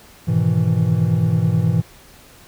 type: chord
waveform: triangle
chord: E major seventh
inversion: first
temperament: equal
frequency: 103.83 / 123.47 / 155.56 / 164.81 Hz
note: G#2 / B2 / D#3 / E3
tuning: 0 / 0 / 0 / 0 cents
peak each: -18 / -18 / -22 / -16 dBFS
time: 0.27-1.82 s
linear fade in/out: 20 ms
effects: pink hiss -46 dBFS RMS until 2.47 s